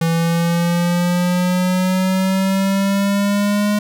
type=exponential sweep; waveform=square; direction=up; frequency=164.81 to 208.3 Hz; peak=-15 dBFS; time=0.01-3.79 s; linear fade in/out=5 ms; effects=none